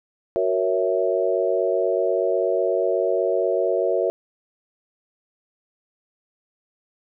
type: chord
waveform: sine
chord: F# dominant seventh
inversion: none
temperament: equal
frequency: 370 / 466.2 / 554.4 / 659.3 Hz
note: F#4 / A#4 / C#5 / E5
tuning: 0 / 0 / 0 / 0 cents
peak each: -24 dBFS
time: 0.36-4.1 s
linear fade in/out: 0 ms
effects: none